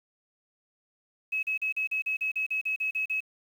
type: tone bursts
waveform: sine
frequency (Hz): 2569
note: E7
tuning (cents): -45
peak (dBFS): -26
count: 13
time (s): 1.32-3.206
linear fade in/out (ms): 10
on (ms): 110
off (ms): 38
effects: 9-bit